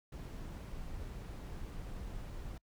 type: noise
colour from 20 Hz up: brown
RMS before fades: -44 dBFS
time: 0.12-2.58 s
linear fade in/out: 5 ms
effects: noise-tail reverb RT60 0.1 s tail -26 dB re dry